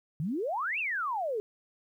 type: exponential two-way sweep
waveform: sine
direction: up then down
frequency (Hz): 140 to 2794 to 404.9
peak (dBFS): -29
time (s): 0.2-1.4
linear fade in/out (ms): 0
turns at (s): 0.79
effects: 11-bit